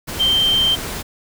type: tone in noise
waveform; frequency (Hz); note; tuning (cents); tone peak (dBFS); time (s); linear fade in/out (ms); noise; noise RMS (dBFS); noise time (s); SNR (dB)
sine; 3136; G7; 0; -13; 0.19-0.76; 20; pink; -27; 0.07-1.03; +11
effects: none